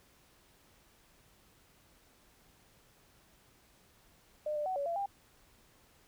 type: tone with pitch steps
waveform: sine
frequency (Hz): 604 / 595 / 749 / 565 / 679 / 798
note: D5 / D5 / F#5 / C#5 / F5 / G5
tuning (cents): +48 / +22 / +21 / +33 / -49 / +31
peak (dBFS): -32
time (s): 4.46-5.06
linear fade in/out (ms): 5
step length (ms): 100
effects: pink hiss -65 dBFS RMS until 6.07 s